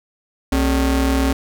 40% pulse ring-modulated tone, 166.1 Hz, E3, 13 cents sharp, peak -11 dBFS, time 0.52-1.33 s, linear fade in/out 5 ms, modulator 103 Hz, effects none

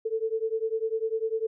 sine beating tone pair, 440 / 450 Hz, A4 / A4, 0 / +39 cents, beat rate 10 Hz, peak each -29 / -29 dBFS, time 0.05-1.47 s, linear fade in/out 10 ms, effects none

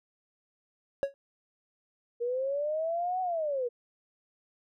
triangle tone with exponential decay, 554.4 Hz, C#5, in tune, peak -19 dBFS, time 1.03-1.14 s, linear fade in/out 0 ms, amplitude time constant 23 ms
sine linear two-way sweep, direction up then down, 467.7 to 751 to 467.7 Hz, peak -28 dBFS, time 2.2-3.69 s, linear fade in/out 20 ms, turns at 3.21 s
effects none

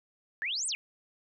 sine exponential two-way sweep, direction up then down, 1661.2 to 9190 to 2240 Hz, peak -30 dBFS, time 0.42-0.75 s, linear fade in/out 0 ms, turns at 0.67 s, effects none

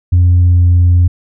sine tone with pitch glide, 88.5 to 87.89 Hz, F2 to F2, +23 to +12 cents, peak -3 dBFS, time 0.12-1.08 s, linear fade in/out 10 ms, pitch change -11 cents, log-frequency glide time 0.43-0.63 s, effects tanh soft clip ceiling -3 dBFS

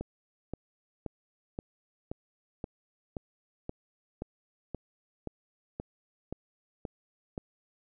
click train, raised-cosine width 2 ms, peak -22 dBFS, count 15, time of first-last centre 0.01-7.378 s, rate 1.9 Hz, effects none

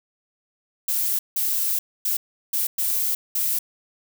violet noise bursts at uneven times, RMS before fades -23 dBFS, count 6, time 0.88-1.19 / 1.36-1.79 / 2.05-2.17 / 2.53-2.67 / 2.78-3.15 / 3.35-3.59 s, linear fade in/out 5 ms, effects none

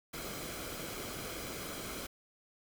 pink noise with comb filter, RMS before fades -42 dBFS, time 0.13-2.07 s, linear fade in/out 10 ms, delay 1.1 ms, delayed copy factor -0.5, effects none

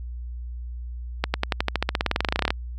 accelerating click train, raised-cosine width 0.3 ms, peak -5 dBFS, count 24, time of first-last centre 1.24-2.505 s, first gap 100 ms, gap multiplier 0.94, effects added 60 Hz sine -31 dBFS peak until 2.78 s

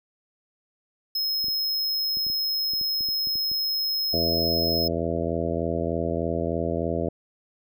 square tone, 5150 Hz, E8, 41 cents flat, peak -24 dBFS, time 1.15-4.88 s, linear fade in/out 5 ms
clicks, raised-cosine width 3 ms, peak -31 dBFS, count 12, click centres 1.443 / 1.484 / 2.171 / 2.267 / 2.3 / 2.736 / 2.813 / 3.008 / 3.088 / 3.272 / 3.356 / 3.516 s
harmonic tone, 83.3 Hz, E2, 19 cents sharp, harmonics 1 / 2 / 3 / 4 / 5 / 6 / 7 / 8, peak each -32 / -32 / -32 / -32 / -32 / -32 / -32 / -32 dBFS, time 4.13-7.09 s, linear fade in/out 5 ms
effects none

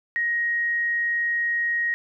sine tone, 1881 Hz, A#6, 15 cents sharp, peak -21 dBFS, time 0.16-1.94 s, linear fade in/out 0 ms, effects none

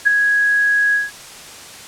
sine tone with ADSR envelope, 1661.2 Hz, G#6, in tune, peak -6 dBFS, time 0.05-1.11 s, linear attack 24 ms, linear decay 7 ms, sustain -6 dB, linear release 170 ms, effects white hiss -36 dBFS RMS until 1.87 s + low-pass 9000 Hz 12 dB/octave

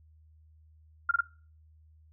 sine tone bursts, 1396.9 Hz, F6, in tune, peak -21 dBFS, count 3, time 1.09-1.208 s, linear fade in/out 5 ms, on 22 ms, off 26 ms, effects noise-tail reverb RT60 0.4 s tail -23 dB re dry + added 78 Hz sine -56 dBFS peak until 2.12 s

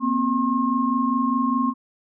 sine tone cluster, 237.1 / 262 / 1073 Hz, A#3 / C4 / C6, +30 / +2 / +43 cents, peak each -23 dBFS, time 0-1.74 s, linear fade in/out 50 ms, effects none

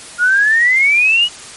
sine exponential sweep, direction up, 1415 to 2960 Hz, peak -8 dBFS, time 0.18-1.29 s, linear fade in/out 50 ms, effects white hiss -33 dBFS RMS until 1.56 s + MP3 48 kbps

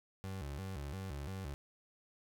30% pulse tone with vibrato, 82.4 Hz, E2, in tune, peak -38 dBFS, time 0.24-1.54 s, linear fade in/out 0 ms, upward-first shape square, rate 2.9 Hz, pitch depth 260 cents each way, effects none

